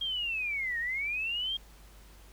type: linear two-way sweep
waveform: sine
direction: down then up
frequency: 3247 to 1822 to 3247 Hz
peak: -30 dBFS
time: 0.01-1.57 s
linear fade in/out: 5 ms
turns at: 0.79 s
effects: added 50 Hz sine -52 dBFS peak until 2.32 s + pink hiss -58 dBFS RMS until 2.32 s